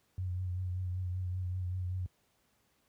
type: tone with vibrato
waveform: sine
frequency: 91.2 Hz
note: F#2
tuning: 24 cents flat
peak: -32 dBFS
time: 0.18-2.06 s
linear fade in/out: 0 ms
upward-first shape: triangle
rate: 5.2 Hz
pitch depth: 40 cents each way
effects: pink hiss -73 dBFS RMS until 2.88 s + high-pass 60 Hz 12 dB/octave